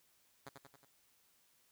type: tone with echo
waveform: 5% pulse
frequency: 138.59 Hz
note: C#3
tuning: in tune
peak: -36 dBFS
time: 0.46-0.49 s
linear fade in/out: 5 ms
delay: 91 ms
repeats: 4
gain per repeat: -4 dB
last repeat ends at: 0.854 s
effects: white hiss -72 dBFS RMS until 1.71 s